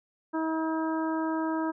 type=harmonic tone; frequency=319.9 Hz; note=D#4; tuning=48 cents sharp; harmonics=1 / 2 / 3 / 4 / 5; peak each=-28 / -36 / -34 / -39 / -41 dBFS; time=0.33-1.72 s; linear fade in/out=20 ms; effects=none